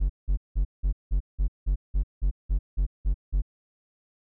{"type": "tone bursts", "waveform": "triangle", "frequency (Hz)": 46.66, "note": "F#1", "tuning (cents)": 15, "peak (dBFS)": -18, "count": 13, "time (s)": [0, 3.421], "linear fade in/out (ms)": 20, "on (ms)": 97, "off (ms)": 180, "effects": []}